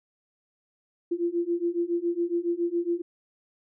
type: beating tone pair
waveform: sine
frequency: 340.2 / 347.4 Hz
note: F4 / F4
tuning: -45 / -9 cents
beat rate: 7.2 Hz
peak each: -28 / -27 dBFS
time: 1.11-3.02 s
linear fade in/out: 10 ms
effects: none